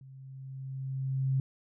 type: tone with level ramp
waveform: sine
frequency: 133.4 Hz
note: C3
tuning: 34 cents sharp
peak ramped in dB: -48 to -24 dBFS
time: 0.01-1.4 s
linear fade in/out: 2 ms
effects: none